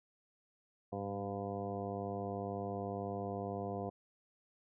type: harmonic tone with a mistuned harmonic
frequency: 100 Hz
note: G2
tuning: 35 cents sharp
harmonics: 1 / 2 / 3 / 4 / 5 / 6 / 7 / 8 / 9 / 10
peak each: -45 / -44 / -48 / -45 / -44 / -51 / -43 / -56 / -55 / -53 dBFS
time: 0.92-3.9 s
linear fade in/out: 10 ms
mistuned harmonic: 1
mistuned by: +34 cents
effects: none